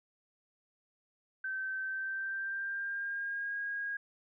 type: tone with pitch glide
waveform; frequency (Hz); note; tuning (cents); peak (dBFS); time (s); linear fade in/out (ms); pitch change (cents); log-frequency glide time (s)
sine; 1545 to 1635; G6 to G#6; -26 to -28; -34; 1.44-3.97; 5; +98; 1.82-3.57
effects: none